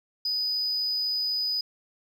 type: tone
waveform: sine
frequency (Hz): 4978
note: D#8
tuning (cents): 0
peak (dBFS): -23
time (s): 0.25-1.61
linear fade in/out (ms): 5
effects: tanh soft clip ceiling -23 dBFS + 10-bit